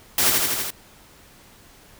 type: noise with echo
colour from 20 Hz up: white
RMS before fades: -19 dBFS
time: 0.18-0.3 s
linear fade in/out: 2 ms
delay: 81 ms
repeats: 5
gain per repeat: -2 dB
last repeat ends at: 0.705 s
effects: pink hiss -50 dBFS RMS until 1.99 s